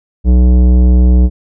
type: tone with tanh clipping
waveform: sine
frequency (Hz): 61.7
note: B1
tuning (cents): -1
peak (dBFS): -6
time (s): 0.24-1.3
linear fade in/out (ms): 50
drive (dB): 14
effects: none